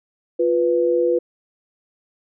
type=tone pair together; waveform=sine; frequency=350.5 / 493.9 Hz; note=F4 / B4; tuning=+6 / 0 cents; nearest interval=tritone; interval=594 cents; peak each=-19 / -17 dBFS; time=0.39-1.19 s; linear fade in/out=10 ms; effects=none